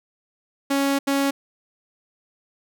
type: tone bursts at uneven times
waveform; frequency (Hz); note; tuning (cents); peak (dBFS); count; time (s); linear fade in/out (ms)
sawtooth; 277.2; C#4; 0; -15; 2; 0.7-0.99 / 1.07-1.31; 10
effects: none